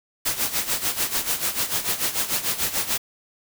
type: noise with tremolo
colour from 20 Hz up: white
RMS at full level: -22 dBFS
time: 0.25-2.98 s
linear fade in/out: 10 ms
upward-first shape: sine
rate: 6.8 Hz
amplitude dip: 75%
effects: none